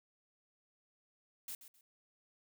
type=noise with echo; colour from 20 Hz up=blue; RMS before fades=-44 dBFS; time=1.48-1.55 s; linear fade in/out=2 ms; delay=130 ms; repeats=2; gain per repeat=-12 dB; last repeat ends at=1.81 s; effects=none